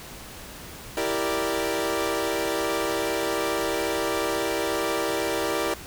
sawtooth chord, E half-diminished seventh, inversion none, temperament equal, 329.6 / 392 / 466.2 / 587.3 Hz, E4 / G4 / Bb4 / D5, 0 / 0 / 0 / 0 cents, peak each -26 dBFS, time 0.97-5.74 s, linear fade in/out 2 ms, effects pink hiss -41 dBFS RMS until 5.86 s

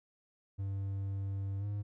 triangle tone with pitch glide, 98 to 102.4 Hz, G2 to G#2, 0 to -24 cents, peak -32 dBFS, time 0.58-1.83 s, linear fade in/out 20 ms, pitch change +76 cents, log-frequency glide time 1.59-1.65 s, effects none

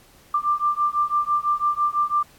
sine beating tone pair, 1182 / 1188 Hz, D6 / D6, +11 / +20 cents, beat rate 6 Hz, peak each -22 dBFS, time 0.34-2.23 s, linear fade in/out 5 ms, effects pink hiss -53 dBFS RMS until 2.38 s + AAC 64 kbps

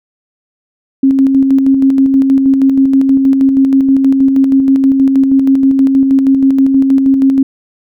sine tone with tremolo, 269.5 Hz, C#4, 49 cents flat, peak -4 dBFS, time 1.03-7.43 s, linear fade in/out 5 ms, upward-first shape square, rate 6.3 Hz, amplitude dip 35%, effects none

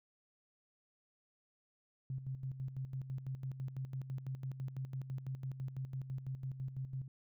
sine tone with tremolo, 132.1 Hz, C3, 17 cents sharp, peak -37 dBFS, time 2.1-7.08 s, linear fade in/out 2 ms, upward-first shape square, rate 6 Hz, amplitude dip 65%, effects none

